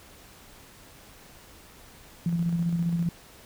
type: tone with tremolo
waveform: sine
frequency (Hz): 170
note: F3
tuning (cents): -46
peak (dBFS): -22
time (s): 2.26-3.09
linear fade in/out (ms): 2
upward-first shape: square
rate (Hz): 15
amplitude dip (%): 35
effects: pink hiss -51 dBFS RMS until 3.45 s